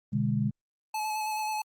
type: chord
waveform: sine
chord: G# diminished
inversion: first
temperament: equal with one note detuned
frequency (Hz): 123.47 / 146.83 / 205.9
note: B2 / D3 / G#3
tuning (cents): 0 / 0 / -15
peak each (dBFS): -29 / -30 / -28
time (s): 0.12-0.51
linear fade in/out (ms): 20
type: tone with vibrato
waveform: square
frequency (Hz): 860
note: A5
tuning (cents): -40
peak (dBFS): -30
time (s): 0.94-1.62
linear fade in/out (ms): 5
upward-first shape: square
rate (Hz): 9.3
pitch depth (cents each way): 16
effects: Opus 24 kbps